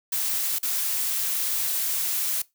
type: noise with dropouts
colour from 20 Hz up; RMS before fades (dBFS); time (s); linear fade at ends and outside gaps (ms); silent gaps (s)
blue; -26; 0.12-2.42; 5; 0.586-0.629
effects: noise-tail reverb RT60 0.2 s tail -21 dB re dry